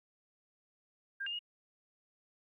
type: tone with pitch steps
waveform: sine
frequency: 1599 / 2812 / 2870 Hz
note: G6 / F7 / F7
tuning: +34 / +11 / +47 cents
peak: -36 dBFS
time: 1.2-1.392 s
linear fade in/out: 10 ms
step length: 64 ms
effects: 13-bit